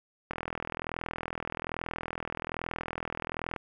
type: click train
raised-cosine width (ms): 0.5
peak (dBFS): -18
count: 135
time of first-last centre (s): 0.31-3.562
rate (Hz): 41.2
effects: none

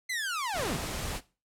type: linear sweep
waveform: sawtooth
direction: down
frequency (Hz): 2086 to 89.8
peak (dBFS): -27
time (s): 0.09-0.77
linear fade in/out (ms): 10
type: noise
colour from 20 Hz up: pink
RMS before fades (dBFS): -35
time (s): 0.53-1.21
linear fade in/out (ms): 50
effects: noise-tail reverb RT60 0.3 s tail -17 dB re dry + low-pass 12000 Hz 12 dB/octave

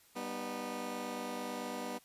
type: chord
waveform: 15% pulse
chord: G augmented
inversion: none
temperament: just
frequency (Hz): 196 / 245 / 306.2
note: G3 / B3 / D#4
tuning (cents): 0 / -14 / -28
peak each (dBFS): -39 / -34 / -39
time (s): 0.15-1.99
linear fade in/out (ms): 20
effects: white hiss -64 dBFS RMS until 2.04 s + resampled to 32000 Hz

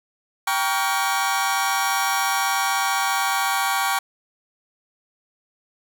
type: chord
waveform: sawtooth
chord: G half-diminished seventh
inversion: none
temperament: just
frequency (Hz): 784 / 940.8 / 1128.9 / 1411.2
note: G5 / Bb5 / Db6 / F6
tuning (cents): 0 / +16 / +31 / +18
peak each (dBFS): -20 / -23 / -21 / -24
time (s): 0.47-3.99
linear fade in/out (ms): 5
effects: none

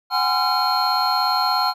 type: tone cluster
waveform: triangle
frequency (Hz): 743 / 820 / 1025 / 1366 / 4241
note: F#5 / G#5 / C6 / F6 / C8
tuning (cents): +7 / -22 / -36 / -39 / +23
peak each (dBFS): -22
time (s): 0.1-1.74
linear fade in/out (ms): 50
effects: none

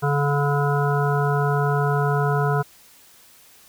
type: harmonic tone with a mistuned harmonic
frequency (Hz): 143.2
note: D3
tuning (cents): -43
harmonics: 1 / 3 / 5 / 7 / 9 / 10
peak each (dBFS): -20 / -25 / -27 / -28 / -30 / -30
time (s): 0.02-2.63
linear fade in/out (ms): 20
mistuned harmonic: 10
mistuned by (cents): +15
effects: white hiss -51 dBFS RMS until 3.68 s

